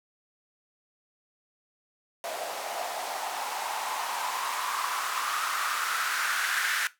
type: noise with band-pass filter sweep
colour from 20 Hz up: blue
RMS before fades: -31 dBFS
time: 2.24-6.87 s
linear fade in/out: 0 ms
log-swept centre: 640 to 1600 Hz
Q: 4.2
effects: noise-tail reverb RT60 0.2 s tail -17 dB re dry